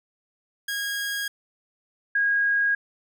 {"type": "tone pair in turn", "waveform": ["sawtooth", "sine"], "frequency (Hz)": [1638, 1638], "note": ["G#6", "G#6"], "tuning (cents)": [-24, -24], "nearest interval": "unison", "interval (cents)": 0, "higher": "neither", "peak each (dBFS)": [-23, -19], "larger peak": "second", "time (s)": [[0.68, 1.28], [2.15, 2.75]], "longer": "neither", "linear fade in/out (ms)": 5, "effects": []}